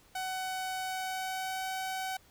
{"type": "tone with pitch glide", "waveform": "sawtooth", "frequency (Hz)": [750, 757], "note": ["F#5", "F#5"], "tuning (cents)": [23, 39], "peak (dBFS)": -30, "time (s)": [0.15, 2.17], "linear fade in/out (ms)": 5, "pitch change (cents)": 16, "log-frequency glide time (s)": [0.86, 1.67], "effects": ["pink hiss -62 dBFS RMS until 2.3 s"]}